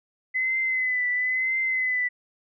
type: tone with vibrato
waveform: sine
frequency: 2026 Hz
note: B6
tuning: 44 cents sharp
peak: -22 dBFS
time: 0.34-2.09 s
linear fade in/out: 20 ms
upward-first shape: triangle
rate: 1 Hz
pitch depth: 48 cents each way
effects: none